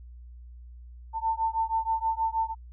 sine beating tone pair, 893 / 899.3 Hz, A5 / A5, +25 / +38 cents, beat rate 6.3 Hz, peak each -28 dBFS, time 1.13-2.55 s, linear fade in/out 50 ms, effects added 60 Hz sine -43 dBFS peak until 2.72 s

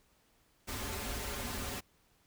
pink noise with comb filter, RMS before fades -39 dBFS, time 0.67-1.81 s, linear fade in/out 20 ms, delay 6.2 ms, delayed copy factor -0.9, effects pink hiss -70 dBFS RMS until 2.26 s

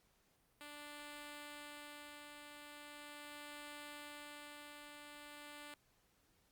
5% pulse tone with tremolo, 293.7 Hz, D4, in tune, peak -38 dBFS, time 0.61-5.74 s, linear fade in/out 0 ms, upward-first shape sine, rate 0.4 Hz, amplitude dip 35%, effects pink hiss -75 dBFS RMS until 6.51 s + Opus 48 kbps

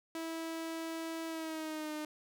sawtooth tone with pitch glide, 326.5 to 304.6 Hz, E4 to D#4, -17 to -37 cents, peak -34 dBFS, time 0.15-2.05 s, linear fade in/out 2 ms, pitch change -120 cents, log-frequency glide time 1.27-1.93 s, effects none

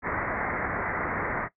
white low-pass noise, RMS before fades -30 dBFS, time 0.02-1.49 s, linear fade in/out 50 ms, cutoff 2100 Hz, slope 96 dB/octave, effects noise-tail reverb RT60 0.1 s tail -17 dB re dry

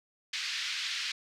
white band-pass noise, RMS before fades -35 dBFS, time 0.33-1.12 s, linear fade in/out 5 ms, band 1700 to 4800 Hz, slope 24 dB/octave, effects none

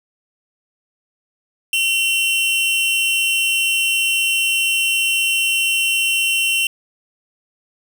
45% pulse tone pair together, 2736 / 3071 Hz, F7 / G7, -36 / -36 cents, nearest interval major second, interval 200 cents, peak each -17 / -20 dBFS, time 1.73-6.67 s, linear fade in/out 2 ms, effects none

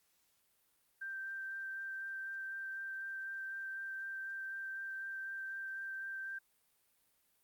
sine tone with vibrato, 1568 Hz, G6, in tune, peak -40 dBFS, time 1.01-6.39 s, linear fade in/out 10 ms, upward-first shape sine, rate 4 Hz, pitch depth 10 cents each way, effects white hiss -75 dBFS RMS until 7.43 s + Opus 48 kbps

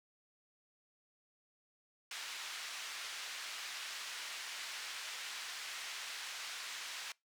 pink band-pass noise, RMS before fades -45 dBFS, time 2.11-7.12 s, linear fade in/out 2 ms, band 1700 to 6300 Hz, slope 12 dB/octave, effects noise-tail reverb RT60 0.2 s tail -24 dB re dry

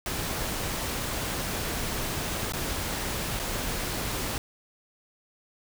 pink noise with dropouts, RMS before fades -31 dBFS, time 0.06-4.38 s, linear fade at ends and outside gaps 1 ms, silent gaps 2.522-2.535 / 3.393-3.397 s, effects none

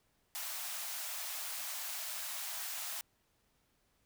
white high-pass noise, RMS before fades -41 dBFS, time 0.35-3.01 s, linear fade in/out 0 ms, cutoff 600 Hz, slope 96 dB/octave, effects pink hiss -75 dBFS RMS until 4.05 s

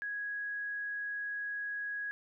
sine tone, 1661.2 Hz, G#6, in tune, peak -35 dBFS, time 0.02-2.11 s, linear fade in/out 0 ms, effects none

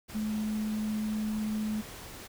sine tone in noise, 214.7 Hz, A3, 42 cents flat, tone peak -29 dBFS, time 0.14-1.82 s, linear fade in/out 20 ms, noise pink, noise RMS -45 dBFS, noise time 0.08-2.28 s, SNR +13 dB, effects none

